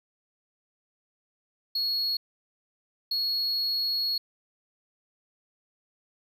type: tone bursts at uneven times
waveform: triangle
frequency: 4331 Hz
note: C#8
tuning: 41 cents flat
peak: -24 dBFS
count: 2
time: 1.75-2.17 / 3.11-4.18 s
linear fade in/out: 5 ms
effects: 11-bit